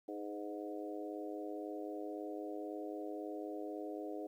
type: harmonic tone with a mistuned harmonic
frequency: 103.83 Hz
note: G#2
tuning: in tune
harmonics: 3 / 4 / 5 / 6 / 7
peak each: -44 / -46 / -48 / -50 / -51 dBFS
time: 0.08-4.27 s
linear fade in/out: 5 ms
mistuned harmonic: 5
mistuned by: -19 cents
effects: 12-bit